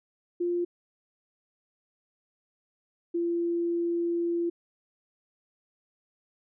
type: tone pair in turn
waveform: sine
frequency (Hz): 349.2 / 341.8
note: F4 / F4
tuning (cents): 0 / -37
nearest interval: unison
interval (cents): 37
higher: first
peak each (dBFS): -25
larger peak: neither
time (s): 0.4-0.65 / 3.14-4.5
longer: second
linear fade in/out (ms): 10
effects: none